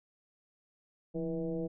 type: tone with frequency modulation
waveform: sine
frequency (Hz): 329.6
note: E4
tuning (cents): 0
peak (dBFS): -32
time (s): 1.14-1.68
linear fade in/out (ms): 20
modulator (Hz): 158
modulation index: 1.4
effects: none